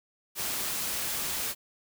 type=noise; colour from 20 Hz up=white; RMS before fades=-32 dBFS; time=0.35-1.55 s; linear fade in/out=50 ms; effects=none